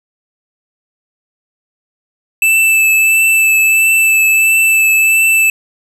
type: tone with vibrato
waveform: square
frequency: 2637 Hz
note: E7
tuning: in tune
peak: -8 dBFS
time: 2.42-5.5 s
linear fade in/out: 2 ms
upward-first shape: triangle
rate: 1.5 Hz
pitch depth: 18 cents each way
effects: none